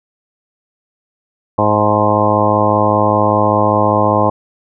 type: harmonic tone with a mistuned harmonic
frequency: 105.1 Hz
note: G#2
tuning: 21 cents sharp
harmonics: 1 / 2 / 3 / 4 / 5 / 6 / 7 / 8 / 9 / 10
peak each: -19 / -20 / -20 / -23 / -17 / -18 / -21 / -18 / -21 / -17 dBFS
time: 1.58-4.3 s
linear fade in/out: 5 ms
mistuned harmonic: 8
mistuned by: +20 cents
effects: none